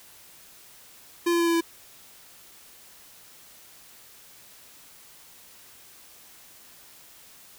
square tone with pitch steps, 343.9 / 341.3 / 338.8 / 336.2 / 333.7 Hz, F4 / F4 / E4 / E4 / E4, -27 / -40 / +48 / +34 / +21 cents, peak -21 dBFS, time 1.26-1.61 s, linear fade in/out 10 ms, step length 70 ms, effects white hiss -51 dBFS RMS until 7.58 s

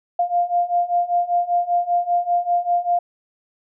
sine beating tone pair, 698 / 703.1 Hz, F5 / F5, -1 / +11 cents, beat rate 5.1 Hz, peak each -21 / -19 dBFS, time 0.19-2.99 s, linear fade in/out 5 ms, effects none

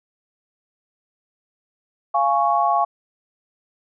sine chord, Db major, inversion first, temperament just, 693 / 831.5 / 1108.7 Hz, F5 / Ab5 / Db6, -14 / +2 / 0 cents, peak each -20 / -20 / -20 dBFS, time 2.14-2.85 s, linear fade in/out 10 ms, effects none

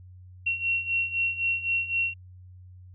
sine beating tone pair, 2729 / 2732.9 Hz, F7 / F7, -41 / -38 cents, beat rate 3.9 Hz, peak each -30 / -26 dBFS, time 0.46-2.14 s, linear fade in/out 10 ms, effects added 91 Hz sine -45 dBFS peak until 2.94 s

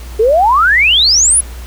sine exponential sweep, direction up, 415.3 to 10900 Hz, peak -6 dBFS, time 0.19-1.41 s, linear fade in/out 10 ms, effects added 60 Hz sine -25 dBFS peak until 1.66 s + pink hiss -36 dBFS RMS until 1.66 s

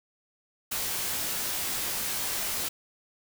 white noise with comb filter, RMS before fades -31 dBFS, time 0.71-2.69 s, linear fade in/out 10 ms, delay 18 ms, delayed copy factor -0.5, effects none

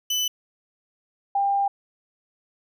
30% pulse / sine tone pair in turn, 3000 / 797.1 Hz, F#7 / G5, +23 / +29 cents, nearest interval octave + major seventh, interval 2294 cents, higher first, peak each -19 dBFS, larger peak neither, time 0.1-0.28 / 1.35-1.68 s, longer second, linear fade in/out 5 ms, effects none

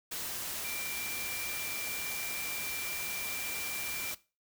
sine tone in noise, 2361 Hz, D7, 9 cents sharp, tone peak -39 dBFS, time 0.64-4.12 s, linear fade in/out 10 ms, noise white, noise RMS -38 dBFS, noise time 0.11-4.15 s, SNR -4 dB, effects noise-tail reverb RT60 0.3 s tail -18 dB re dry

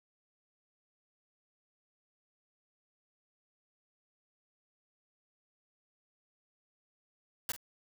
white noise with echo, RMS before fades -34 dBFS, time 7.49-7.52 s, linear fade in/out 2 ms, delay 44 ms, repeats 1, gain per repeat -14 dB, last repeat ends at 7.564 s, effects none

